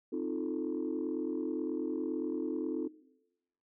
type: chord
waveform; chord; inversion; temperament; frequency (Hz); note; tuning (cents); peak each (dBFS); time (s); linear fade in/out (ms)
sine; F dominant seventh; second; equal; 261.6 / 311.1 / 349.2 / 440; C4 / Eb4 / F4 / A4; 0 / 0 / 0 / 0; -37 / -36 / -37 / -39; 0.12-2.88; 10
effects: noise-tail reverb RT60 0.9 s tail -19 dB re dry + tanh soft clip ceiling -25 dBFS